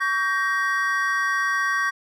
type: chord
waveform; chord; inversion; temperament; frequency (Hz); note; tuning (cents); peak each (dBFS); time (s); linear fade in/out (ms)
triangle; G diminished; second; just; 1128.9 / 1568 / 1881.6; Db6 / G6 / Bb6; +31 / 0 / +16; -23; 0-1.91; 20
effects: none